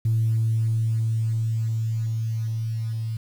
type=tone with level ramp; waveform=sine; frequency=112.3 Hz; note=A2; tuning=36 cents sharp; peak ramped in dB=-17 to -25 dBFS; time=0.05-3.17 s; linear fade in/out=5 ms; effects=tanh soft clip ceiling -14 dBFS + 8-bit

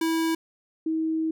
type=tone pair in turn; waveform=square / sine; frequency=326 / 319.7 Hz; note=E4 / D#4; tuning=-19 / +47 cents; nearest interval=unison; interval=34 cents; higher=first; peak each=-23 dBFS; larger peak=neither; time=0.01-0.35 / 0.86-1.31 s; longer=second; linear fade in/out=5 ms; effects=none

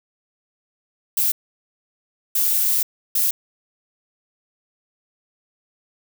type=noise bursts at uneven times; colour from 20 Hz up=violet; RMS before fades=-19 dBFS; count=3; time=1.17-1.32 / 2.35-2.83 / 3.15-3.31 s; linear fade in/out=5 ms; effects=none

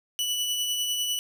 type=tone with tremolo; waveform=sawtooth; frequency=2960 Hz; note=F#7; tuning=in tune; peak=-21 dBFS; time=0.19-1.19 s; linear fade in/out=0 ms; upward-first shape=triangle; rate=10 Hz; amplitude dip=35%; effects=10-bit

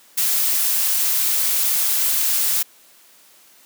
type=noise; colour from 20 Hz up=blue; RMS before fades=-19 dBFS; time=0.17-2.63 s; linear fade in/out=10 ms; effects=white hiss -51 dBFS RMS until 3.65 s + high-pass 200 Hz 12 dB/octave

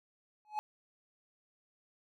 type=tone with exponential growth; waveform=triangle; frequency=848 Hz; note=G#5; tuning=36 cents sharp; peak=-27 dBFS; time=0.45-0.59 s; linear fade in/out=0 ms; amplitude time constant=29 ms; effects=none

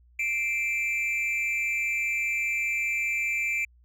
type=tone with amplitude modulation; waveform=triangle; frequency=2350 Hz; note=D7; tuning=1 cent sharp; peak=-20 dBFS; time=0.19-3.65 s; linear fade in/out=5 ms; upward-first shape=sine; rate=245 Hz; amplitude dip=75%; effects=added 60 Hz sine -55 dBFS peak until 3.84 s

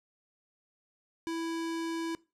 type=tone; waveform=square; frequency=330 Hz; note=E4; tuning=2 cents sharp; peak=-33 dBFS; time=1.27-2.15 s; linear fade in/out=0 ms; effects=noise-tail reverb RT60 0.3 s tail -21 dB re dry + low-pass 9000 Hz 12 dB/octave

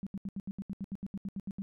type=tone bursts; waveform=sine; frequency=196 Hz; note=G3; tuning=in tune; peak=-34 dBFS; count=15; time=0.03-1.62 s; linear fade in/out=0 ms; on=36 ms; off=75 ms; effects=none

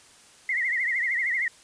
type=tone with vibrato; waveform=sine; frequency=2002 Hz; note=B6; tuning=23 cents sharp; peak=-23 dBFS; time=0.49-1.48 s; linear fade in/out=2 ms; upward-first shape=triangle; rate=13 Hz; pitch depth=150 cents each way; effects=white hiss -53 dBFS RMS until 1.63 s + resampled to 22050 Hz

